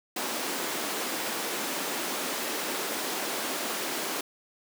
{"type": "high-pass noise", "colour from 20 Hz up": "pink", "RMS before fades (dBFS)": -32, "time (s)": [0.16, 4.21], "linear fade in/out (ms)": 5, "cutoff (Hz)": 250, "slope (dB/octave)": 24, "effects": []}